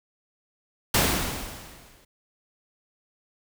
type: noise with exponential decay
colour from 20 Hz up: pink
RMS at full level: -18 dBFS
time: 0.94-2.05 s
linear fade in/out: 5 ms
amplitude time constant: 240 ms
effects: none